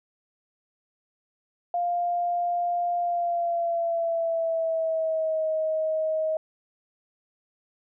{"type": "tone with pitch glide", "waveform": "sine", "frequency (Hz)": [700, 630.9], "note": ["F5", "D#5"], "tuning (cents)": [4, 24], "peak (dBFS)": -23, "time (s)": [1.74, 6.37], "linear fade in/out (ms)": 2, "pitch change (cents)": -180, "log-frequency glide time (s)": [2.99, 5.47], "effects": []}